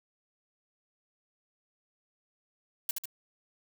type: noise with echo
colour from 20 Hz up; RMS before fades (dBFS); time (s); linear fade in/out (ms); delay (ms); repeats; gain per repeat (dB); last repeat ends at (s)
blue; -30; 2.89-2.91; 2; 73; 2; -4; 3.056
effects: none